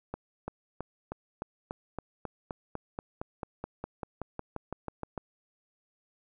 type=accelerating click train; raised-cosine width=1 ms; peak=-21 dBFS; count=23; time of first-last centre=0.14-5.178 s; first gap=340 ms; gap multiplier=0.96; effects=none